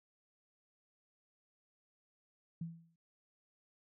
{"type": "tone with exponential decay", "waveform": "sine", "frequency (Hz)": 166.2, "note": "E3", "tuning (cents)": 15, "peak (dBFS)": -36, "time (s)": [2.61, 2.96], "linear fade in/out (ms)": 5, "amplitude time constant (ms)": 75, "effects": []}